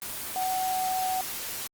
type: tone in noise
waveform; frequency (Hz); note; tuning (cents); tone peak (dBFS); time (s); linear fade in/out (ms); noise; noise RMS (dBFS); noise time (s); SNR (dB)
sine; 749; F#5; +21; -26; 0.36-1.21; 0; white; -35; 0.02-1.67; +6
effects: Opus 24 kbps